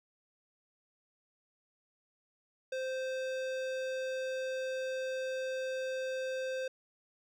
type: tone with hard clipping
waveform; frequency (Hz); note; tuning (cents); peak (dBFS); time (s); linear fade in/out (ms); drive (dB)
sine; 521; C5; -7; -36; 2.72-6.68; 5; 17
effects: none